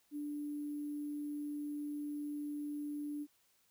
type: tone with sample-and-hold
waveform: sine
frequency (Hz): 293.7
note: D4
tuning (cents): 0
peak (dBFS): -38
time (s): 0.11-3.27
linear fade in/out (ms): 50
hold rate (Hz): 11025
effects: white hiss -73 dBFS RMS until 3.7 s